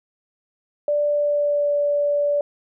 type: tone with pitch glide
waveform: sine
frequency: 587 to 579.9 Hz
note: D5 to D5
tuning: -1 to -22 cents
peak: -17 dBFS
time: 0.88-2.41 s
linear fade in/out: 2 ms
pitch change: -21 cents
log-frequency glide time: 1.05-1.74 s
effects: none